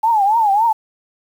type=tone with vibrato; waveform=sine; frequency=854 Hz; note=G#5; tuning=48 cents sharp; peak=-11 dBFS; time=0.03-0.73 s; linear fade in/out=10 ms; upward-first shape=triangle; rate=3.6 Hz; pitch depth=180 cents each way; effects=7-bit